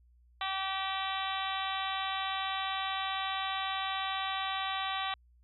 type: harmonic tone with a mistuned harmonic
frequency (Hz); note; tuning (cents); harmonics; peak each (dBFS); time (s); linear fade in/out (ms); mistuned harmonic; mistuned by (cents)
384.7; G4; -33; 2 / 3 / 4 / 5 / 6 / 7 / 8 / 9 / 10; -37 / -37 / -44 / -42 / -44 / -45 / -43 / -42 / -42; 0.41-5.14; 2; 6; +18
effects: added 60 Hz sine -60 dBFS peak until 5.43 s